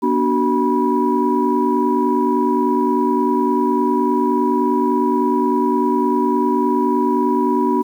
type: tone cluster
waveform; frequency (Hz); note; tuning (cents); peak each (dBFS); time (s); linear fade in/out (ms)
sine; 242.3 / 292.1 / 375.6 / 975; B3 / D4 / F#4 / B5; -33 / -9 / +26 / -23; -19; 0.02-7.83; 20
effects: tanh soft clip ceiling -4 dBFS + 8-bit